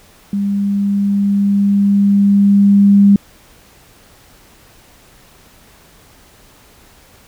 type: tone with level ramp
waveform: sine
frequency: 200.5 Hz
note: G3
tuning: 39 cents sharp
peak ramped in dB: -14 to -4 dBFS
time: 0.33-3.16 s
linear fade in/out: 2 ms
effects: pink hiss -46 dBFS RMS until 7.27 s